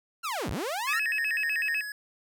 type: linear two-way sweep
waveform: sawtooth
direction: down then up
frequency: 1423 to 35.53 to 1423 Hz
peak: -26 dBFS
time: 0.23-1 s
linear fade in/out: 20 ms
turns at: 0.5 s
type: tone with vibrato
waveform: sine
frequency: 2175 Hz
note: C#7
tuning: 33 cents flat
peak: -26 dBFS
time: 0.87-1.82 s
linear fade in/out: 20 ms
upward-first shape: square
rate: 8 Hz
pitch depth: 290 cents each way
type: tone with pitch glide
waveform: square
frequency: 1700 to 1686.3 Hz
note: G#6 to G#6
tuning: +40 to +26 cents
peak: -35 dBFS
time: 0.87-1.92 s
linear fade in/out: 2 ms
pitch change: -14 cents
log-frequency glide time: 1.19-1.53 s
effects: none